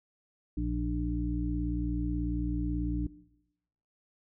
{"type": "harmonic tone with a mistuned harmonic", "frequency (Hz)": 58.27, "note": "A#1", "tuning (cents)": 0, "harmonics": [1, 2, 3, 5], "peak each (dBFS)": [-32, -39, -37, -33], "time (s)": [0.57, 3.07], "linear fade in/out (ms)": 5, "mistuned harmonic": 5, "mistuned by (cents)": 34, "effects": ["noise-tail reverb RT60 0.9 s tail -19 dB re dry"]}